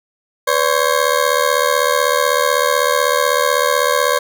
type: ring-modulated tone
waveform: 20% pulse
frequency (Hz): 537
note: C5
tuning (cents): +45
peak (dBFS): -5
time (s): 0.47-4.19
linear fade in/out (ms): 10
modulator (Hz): 38
effects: none